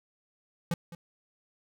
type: tone with echo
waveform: square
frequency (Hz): 170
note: F3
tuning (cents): -46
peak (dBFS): -27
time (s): 0.71-0.74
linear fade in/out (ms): 2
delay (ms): 210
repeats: 1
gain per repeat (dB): -15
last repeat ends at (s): 0.95
effects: none